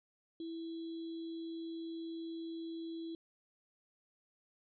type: tone with sample-and-hold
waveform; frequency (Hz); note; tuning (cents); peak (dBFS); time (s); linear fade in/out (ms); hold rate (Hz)
sine; 329.6; E4; 0; -40; 0.4-3.15; 2; 3675
effects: resampled to 11025 Hz